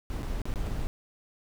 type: noise with dropouts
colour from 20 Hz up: brown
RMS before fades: -31 dBFS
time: 0.1-0.87 s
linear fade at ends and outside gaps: 0 ms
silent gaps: 0.223-0.231 / 0.417-0.455 / 0.539-0.558 / 0.665-0.669 s
effects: none